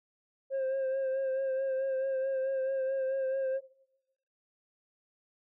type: tone with vibrato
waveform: sine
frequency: 532 Hz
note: C5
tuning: 29 cents sharp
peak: -26 dBFS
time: 0.5-3.61 s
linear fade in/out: 50 ms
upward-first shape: sine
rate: 4.6 Hz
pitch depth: 30 cents each way
effects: noise-tail reverb RT60 1.0 s tail -25 dB re dry + tanh soft clip ceiling -28 dBFS